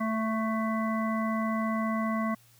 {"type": "harmonic tone with a mistuned harmonic", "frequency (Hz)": 221.3, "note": "A3", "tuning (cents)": 10, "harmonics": [1, 3, 5, 7, 9], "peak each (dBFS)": [-28, -35, -33, -46, -39], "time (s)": [0, 2.35], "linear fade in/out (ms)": 10, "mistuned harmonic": 7, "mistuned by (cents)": -23, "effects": ["added 117 Hz sine -61 dBFS peak until 2.59 s", "white hiss -61 dBFS RMS until 2.59 s"]}